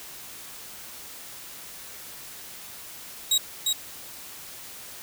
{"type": "tone with echo", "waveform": "25% pulse", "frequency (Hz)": 3819, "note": "A#7", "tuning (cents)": 41, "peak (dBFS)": -15, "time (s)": [3.31, 3.38], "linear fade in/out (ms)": 5, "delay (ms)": 350, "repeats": 1, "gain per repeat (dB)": -3, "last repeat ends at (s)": 3.73, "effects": ["white hiss -42 dBFS RMS until 5.02 s"]}